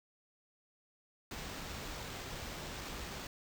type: noise with sample-and-hold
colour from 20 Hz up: pink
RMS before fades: -44 dBFS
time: 1.31-3.27 s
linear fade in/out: 2 ms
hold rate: 11025 Hz
effects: none